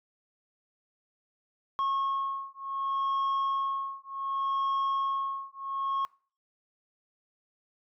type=beating tone pair; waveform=sine; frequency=1090 / 1090.67 Hz; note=C#6 / C#6; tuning=-29 / -28 cents; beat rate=0.67 Hz; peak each=-29 dBFS; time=1.79-6.05 s; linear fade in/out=0 ms; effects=noise-tail reverb RT60 0.4 s tail -24 dB re dry + tanh soft clip ceiling -25 dBFS